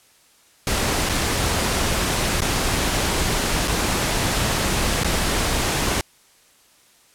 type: noise with dropouts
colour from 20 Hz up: pink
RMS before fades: -21 dBFS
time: 0.67-6.01 s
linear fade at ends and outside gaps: 1 ms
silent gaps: 1.091-1.095 / 2.406-2.418 / 3.675-3.679 / 5.035-5.045 s
effects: white hiss -55 dBFS RMS until 7.14 s + low-pass 11000 Hz 12 dB/octave